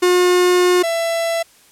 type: tone pair in turn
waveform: 45% pulse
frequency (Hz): 359.4 / 667.6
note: F4 / E5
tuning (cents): +50 / +22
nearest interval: major seventh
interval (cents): 1072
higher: second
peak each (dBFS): -11 / -17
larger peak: first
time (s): 0.02-0.83 / 0.83-1.43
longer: first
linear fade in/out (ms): 10
effects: white hiss -50 dBFS RMS until 1.71 s + low-pass 12000 Hz 12 dB/octave